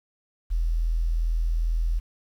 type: tone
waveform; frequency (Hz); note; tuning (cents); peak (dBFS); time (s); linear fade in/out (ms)
sine; 41.2; E1; 0; -21; 0.5-2; 20
effects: 9-bit